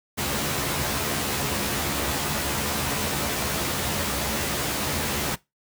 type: noise with comb filter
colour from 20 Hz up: pink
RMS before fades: -26 dBFS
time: 0.17-5.36 s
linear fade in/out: 20 ms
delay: 14 ms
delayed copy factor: +0.85
effects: noise-tail reverb RT60 0.2 s tail -20 dB re dry + high-pass 80 Hz 12 dB/octave